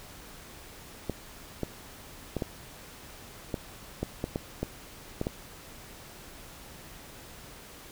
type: clicks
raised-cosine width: 2 ms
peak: -16 dBFS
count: 11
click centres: 1.097 / 1.633 / 2.367 / 2.422 / 3.542 / 4.03 / 4.241 / 4.359 / 4.63 / 5.214 / 5.269 s
effects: pink hiss -48 dBFS RMS until 7.91 s